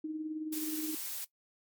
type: tone with tremolo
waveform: sine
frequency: 311.1 Hz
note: D#4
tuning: in tune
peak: -32 dBFS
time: 0.04-0.95 s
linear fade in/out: 5 ms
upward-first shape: triangle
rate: 19 Hz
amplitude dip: 60%
type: noise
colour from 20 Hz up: blue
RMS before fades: -39 dBFS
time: 0.52-1.25 s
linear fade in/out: 10 ms
effects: noise-tail reverb RT60 0.1 s tail -19 dB re dry + MP3 96 kbps